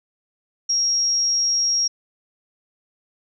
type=tone; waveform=sine; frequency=5600 Hz; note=F8; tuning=4 cents sharp; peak=-17 dBFS; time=0.69-1.88 s; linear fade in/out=10 ms; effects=none